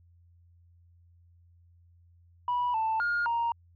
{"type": "tone with pitch steps", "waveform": "sine", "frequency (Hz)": [978, 885, 1420, 934], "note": ["B5", "A5", "F6", "A#5"], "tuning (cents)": [-17, 10, 28, 3], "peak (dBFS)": -24, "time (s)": [2.48, 3.52], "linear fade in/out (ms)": 2, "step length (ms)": 260, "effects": ["tanh soft clip ceiling -23 dBFS", "added 86 Hz sine -57 dBFS peak until 3.75 s"]}